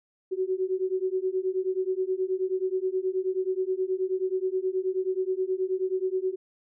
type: beating tone pair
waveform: sine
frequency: 370 / 379.4 Hz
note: F#4 / F#4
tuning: 0 / +43 cents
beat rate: 9.4 Hz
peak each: -28 dBFS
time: 0.31-6.36 s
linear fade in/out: 20 ms
effects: none